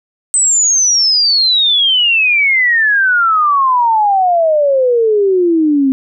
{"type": "exponential sweep", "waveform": "sine", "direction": "down", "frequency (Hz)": [8220, 261.6], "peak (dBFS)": -8, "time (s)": [0.34, 5.92], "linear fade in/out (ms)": 0, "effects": []}